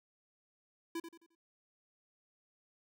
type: tone with echo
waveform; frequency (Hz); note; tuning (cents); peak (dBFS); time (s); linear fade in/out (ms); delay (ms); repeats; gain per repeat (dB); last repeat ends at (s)
square; 333.5; E4; +20; -37; 0.95-1; 5; 88; 4; -9; 1.352
effects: none